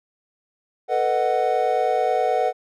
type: chord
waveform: triangle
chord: B dominant seventh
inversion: third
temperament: just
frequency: 444.5 / 493.9 / 617.4 / 740.8 Hz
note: A4 / B4 / D#5 / F#5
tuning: +18 / 0 / -14 / +2 cents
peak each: -24 / -22 / -24 / -19 dBFS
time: 0.88-2.53 s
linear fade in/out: 50 ms
effects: none